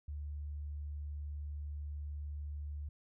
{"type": "tone", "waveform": "sine", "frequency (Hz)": 73.42, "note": "D2", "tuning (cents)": 0, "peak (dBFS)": -39, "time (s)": [0.08, 2.89], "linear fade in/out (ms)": 5, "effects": []}